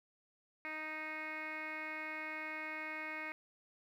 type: tone with low-pass filter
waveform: 10% pulse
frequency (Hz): 311.1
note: D#4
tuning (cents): 0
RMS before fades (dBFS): -43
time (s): 0.65-3.32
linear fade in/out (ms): 0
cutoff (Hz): 2300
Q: 8.5
effects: 12-bit